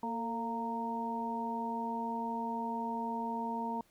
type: harmonic tone with a mistuned harmonic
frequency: 231.5 Hz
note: A#3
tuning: 12 cents flat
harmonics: 1 / 2 / 3 / 4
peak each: -38 / -44 / -44 / -36 dBFS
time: 0.03-3.81 s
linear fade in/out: 2 ms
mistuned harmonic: 2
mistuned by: -50 cents
effects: pink hiss -69 dBFS RMS until 3.9 s